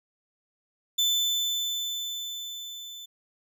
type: tone with level ramp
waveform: 35% pulse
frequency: 3520 Hz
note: A7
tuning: in tune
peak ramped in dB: -19 to -38 dBFS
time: 0.98-3.06 s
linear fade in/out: 10 ms
effects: none